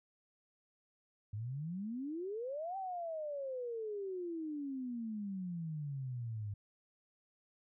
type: exponential two-way sweep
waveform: sine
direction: up then down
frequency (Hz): 100 to 784 to 100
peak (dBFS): -38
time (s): 1.33-6.54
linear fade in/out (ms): 5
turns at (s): 2.77
effects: none